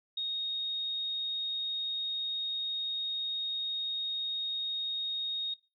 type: tone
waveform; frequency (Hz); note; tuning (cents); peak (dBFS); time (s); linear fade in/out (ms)
sine; 3729; A#7; 0; -31; 0.17-5.54; 5
effects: noise-tail reverb RT60 0.3 s tail -22 dB re dry